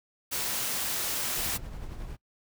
white noise, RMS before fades -31 dBFS, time 0.31-1.58 s, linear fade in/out 20 ms
brown noise with tremolo, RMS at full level -37 dBFS, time 1.36-2.17 s, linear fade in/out 20 ms, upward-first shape triangle, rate 11 Hz, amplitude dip 45%
effects noise-tail reverb RT60 0.1 s tail -22 dB re dry

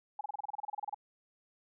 sine tone bursts, 830.6 Hz, G#5, in tune, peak -34 dBFS, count 16, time 0.19-0.945 s, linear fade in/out 5 ms, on 20 ms, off 29 ms, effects none

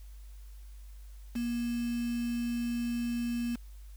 sine tone with quantisation, 237.6 Hz, A#3, 33 cents sharp, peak -30 dBFS, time 1.35-3.56 s, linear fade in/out 10 ms, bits 7, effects added 50 Hz sine -45 dBFS peak until 3.96 s + white hiss -64 dBFS RMS until 3.96 s

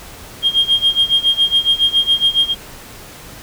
sine tone with tremolo, 3225 Hz, G7, 48 cents sharp, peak -7 dBFS, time 0.42-2.55 s, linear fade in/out 50 ms, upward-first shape sine, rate 7.2 Hz, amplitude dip 90%, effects tanh soft clip ceiling -5 dBFS + pink hiss -36 dBFS RMS until 3.42 s

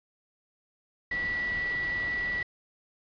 sine tone in noise, 1951 Hz, B6, 22 cents flat, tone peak -28 dBFS, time 1.11-2.43 s, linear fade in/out 5 ms, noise pink, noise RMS -41 dBFS, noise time 1.11-2.43 s, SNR +10 dB, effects resampled to 11025 Hz

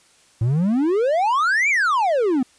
triangle exponential two-way sweep, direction up then down, 107.2 to 2400 to 241.5 Hz, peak -14 dBFS, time 0.41-2.43 s, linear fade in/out 5 ms, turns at 1.69 s, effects white hiss -55 dBFS RMS until 2.58 s + resampled to 22050 Hz

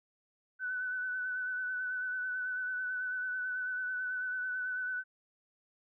sine tone with vibrato, 1500 Hz, F#6, 23 cents sharp, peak -33 dBFS, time 0.59-5.04 s, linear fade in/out 50 ms, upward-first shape sine, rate 9.1 Hz, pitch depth 27 cents each way, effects none

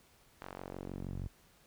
sawtooth tone with band-pass filter sweep, 46.45 Hz, F#1, 7 cents sharp, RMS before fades -43 dBFS, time 0.41-1.28 s, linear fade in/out 10 ms, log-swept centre 1300 to 95 Hz, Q 0.92, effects pink hiss -65 dBFS RMS until 1.66 s

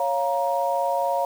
sine chord, Bb minor, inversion first, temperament equal with one note detuned, 554.4 / 698.5 / 941.5 Hz, Db5 / F5 / Bb5, 0 / 0 / +17 cents, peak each -25 dBFS, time 0-1.25 s, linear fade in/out 2 ms, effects 7-bit

